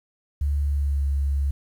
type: tone with pitch glide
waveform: sine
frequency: 71.8 to 69.84 Hz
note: D2 to C#2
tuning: -39 to +14 cents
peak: -20 dBFS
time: 0.41-1.51 s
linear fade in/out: 5 ms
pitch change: -47 cents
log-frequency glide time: 0.63-1.06 s
effects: 9-bit